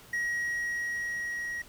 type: tone with level ramp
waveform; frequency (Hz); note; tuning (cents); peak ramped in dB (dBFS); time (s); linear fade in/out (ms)
triangle; 1900; A#6; +33; -26 to -31; 0.13-1.62; 5
effects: pink hiss -53 dBFS RMS until 1.68 s